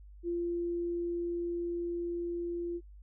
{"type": "tone with level ramp", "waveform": "sine", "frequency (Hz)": 344.7, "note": "F4", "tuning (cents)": -23, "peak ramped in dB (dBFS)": [-30, -33], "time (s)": [0.23, 2.81], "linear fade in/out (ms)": 50, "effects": ["noise-tail reverb RT60 0.1 s tail -25 dB re dry", "added 50 Hz sine -49 dBFS peak until 3.02 s"]}